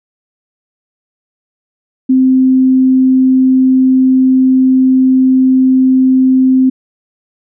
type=tone; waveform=sine; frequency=260 Hz; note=C4; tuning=11 cents flat; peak=-5 dBFS; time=2.09-6.7 s; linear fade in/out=10 ms; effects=none